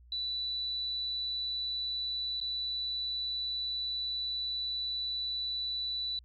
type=tone with dropouts; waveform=sine; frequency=3965 Hz; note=B7; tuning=6 cents sharp; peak=-32 dBFS; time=0.12-6.19 s; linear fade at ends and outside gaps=2 ms; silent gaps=2.402-2.412 s; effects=added 60 Hz sine -54 dBFS peak until 6.24 s